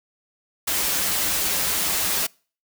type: noise with comb filter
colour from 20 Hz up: white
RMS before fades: -23 dBFS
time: 0.67-2.27 s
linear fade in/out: 10 ms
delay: 8.3 ms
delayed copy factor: -0.5
effects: noise-tail reverb RT60 0.4 s tail -26 dB re dry